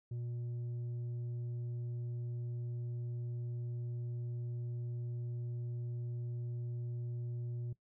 sine tone with tanh clipping, 120 Hz, B2, 49 cents flat, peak -39 dBFS, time 0.11-7.73 s, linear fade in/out 5 ms, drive 5 dB, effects noise-tail reverb RT60 0.1 s tail -18 dB re dry

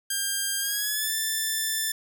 5% pulse tone with pitch glide, 1600 to 1765.1 Hz, G6 to A6, +35 to +5 cents, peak -15 dBFS, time 0.1-1.92 s, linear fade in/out 5 ms, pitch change +170 cents, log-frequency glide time 0.59-1.13 s, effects none

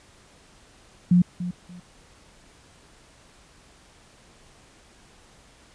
sine tone with echo, 177.7 Hz, F3, 30 cents sharp, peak -13 dBFS, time 1.11-1.22 s, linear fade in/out 5 ms, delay 290 ms, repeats 2, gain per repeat -13 dB, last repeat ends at 1.8 s, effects pink hiss -54 dBFS RMS until 5.74 s + resampled to 22050 Hz

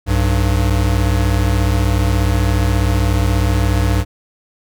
square tone pair together, 62.3 / 98.9 Hz, B1 / G2, +16 / +16 cents, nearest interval minor sixth, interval 800 cents, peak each -16 dBFS, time 0.06-4.05 s, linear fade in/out 50 ms, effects none

